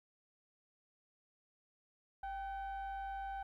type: tone with frequency modulation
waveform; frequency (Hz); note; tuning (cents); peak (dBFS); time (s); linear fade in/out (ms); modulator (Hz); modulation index
sine; 784; G5; 0; -38; 2.23-3.43; 5; 733; 0.55
effects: tanh soft clip ceiling -38 dBFS + 13-bit